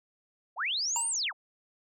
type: linear two-way sweep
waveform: sine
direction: up then down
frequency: 567 to 9140 to 567 Hz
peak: -28 dBFS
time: 0.56-1.33 s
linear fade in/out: 50 ms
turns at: 1.08 s
type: tone with exponential decay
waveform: square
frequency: 932.3 Hz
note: A#5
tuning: in tune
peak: -30 dBFS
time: 0.96-1.2 s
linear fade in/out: 1 ms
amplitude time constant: 51 ms
effects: none